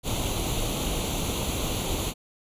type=noise with comb filter; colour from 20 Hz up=pink; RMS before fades=-28 dBFS; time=0.03-2.14 s; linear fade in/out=50 ms; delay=0.29 ms; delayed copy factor=+0.75; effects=resampled to 32000 Hz